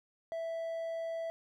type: tone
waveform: triangle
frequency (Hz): 659.3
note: E5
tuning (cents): 0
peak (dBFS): -33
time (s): 0.32-1.3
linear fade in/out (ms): 0
effects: none